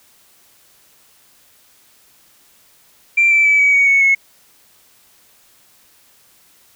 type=tone with pitch steps; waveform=sine; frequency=2359 / 2329 / 2300 / 2271 / 2242 / 2214 / 2186 Hz; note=D7 / D7 / D7 / C#7 / C#7 / C#7 / C#7; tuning=+7 / -15 / -37 / +41 / +19 / -3 / -25 cents; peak=-8 dBFS; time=3.17-4.15 s; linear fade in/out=10 ms; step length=140 ms; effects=tanh soft clip ceiling -5 dBFS + white hiss -52 dBFS RMS until 6.75 s